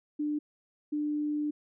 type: tone pair in turn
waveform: sine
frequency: 297.7 / 297.7 Hz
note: D4 / D4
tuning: +24 / +24 cents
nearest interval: unison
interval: 0 cents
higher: neither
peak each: -28 dBFS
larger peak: neither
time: 0.19-0.39 / 0.92-1.51 s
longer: second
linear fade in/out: 10 ms
effects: none